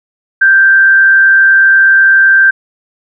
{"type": "tone with frequency modulation", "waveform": "sine", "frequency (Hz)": 1568, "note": "G6", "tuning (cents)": 0, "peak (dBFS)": -3, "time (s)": [0.41, 2.51], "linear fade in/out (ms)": 10, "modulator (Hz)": 123, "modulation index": 0.26, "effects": []}